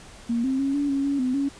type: tone with pitch steps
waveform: sine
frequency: 234.3 / 264.6 / 274.4 / 286.4 / 275.6 / 280.8 / 254.4 / 278.8 Hz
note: A#3 / C4 / C#4 / D4 / C#4 / C#4 / C4 / C#4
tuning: +9 / +20 / -17 / -43 / -10 / +22 / -48 / +10 cents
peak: -21 dBFS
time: 0.29-1.49 s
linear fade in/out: 10 ms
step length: 150 ms
effects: pink hiss -46 dBFS RMS until 1.59 s + resampled to 22050 Hz